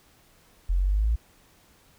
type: exponential sweep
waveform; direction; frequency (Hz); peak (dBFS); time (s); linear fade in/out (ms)
sine; up; 42.78 to 58; -20; 0.69-1.16; 10
effects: pink hiss -59 dBFS RMS until 1.98 s